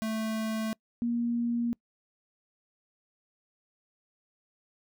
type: tone pair in turn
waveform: square / sine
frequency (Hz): 220 / 236.5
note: A3 / A#3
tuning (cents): 0 / +25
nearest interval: minor second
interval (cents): 125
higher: second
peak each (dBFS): -30 / -26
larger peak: second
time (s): 0.02-0.73 / 1.02-1.73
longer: neither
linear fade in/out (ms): 0
effects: noise-tail reverb RT60 0.1 s tail -26 dB re dry